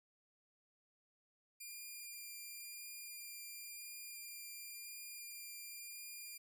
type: tone with vibrato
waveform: 5% pulse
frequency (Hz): 2398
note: D7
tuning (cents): +36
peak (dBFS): -39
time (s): 1.6-6.38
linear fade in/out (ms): 10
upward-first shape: triangle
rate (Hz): 0.95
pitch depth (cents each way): 10
effects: none